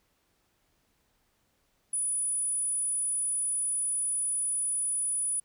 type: tone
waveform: sine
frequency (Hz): 9870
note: D#9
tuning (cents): -15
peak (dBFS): -27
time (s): 1.93-5.4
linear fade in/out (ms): 5
effects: pink hiss -72 dBFS RMS until 5.44 s

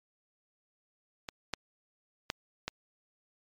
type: clicks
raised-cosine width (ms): 0.2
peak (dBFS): -20 / -14 / -12 / -16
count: 4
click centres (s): 1.288 / 1.537 / 2.301 / 2.68
effects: MP3 96 kbps

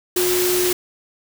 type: tone in noise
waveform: sine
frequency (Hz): 360.9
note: F#4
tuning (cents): -43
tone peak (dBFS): -18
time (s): 0.16-0.73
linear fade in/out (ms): 5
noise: white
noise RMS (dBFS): -22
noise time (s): 0.16-0.73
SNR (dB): +1
effects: none

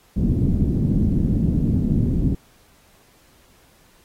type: low-pass noise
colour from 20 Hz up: white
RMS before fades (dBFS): -19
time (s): 0.16-2.35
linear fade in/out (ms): 10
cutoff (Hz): 240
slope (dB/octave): 24
effects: pink hiss -56 dBFS RMS until 4.04 s + AAC 48 kbps

